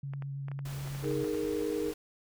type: tone with vibrato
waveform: sine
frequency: 138.59 Hz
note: C#3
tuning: in tune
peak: -35 dBFS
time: 0.03-1.24 s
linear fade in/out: 5 ms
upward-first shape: square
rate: 9.2 Hz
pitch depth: 11 cents each way
type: clicks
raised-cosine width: 0.5 ms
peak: -31 dBFS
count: 11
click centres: 0.136 / 0.223 / 0.484 / 0.516 / 0.591 / 0.875 / 0.949 / 1.044 / 1.112 / 1.245 / 1.347 s
type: noise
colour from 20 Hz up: pink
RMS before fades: -46 dBFS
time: 0.65-1.94 s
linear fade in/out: 5 ms
type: chord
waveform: sine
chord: D# suspended fourth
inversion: none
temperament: equal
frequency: 311.1 / 415.3 / 466.2 Hz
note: D#4 / G#4 / A#4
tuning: 0 / 0 / 0 cents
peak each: -34 dBFS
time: 1.02-1.94 s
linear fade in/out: 50 ms
effects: none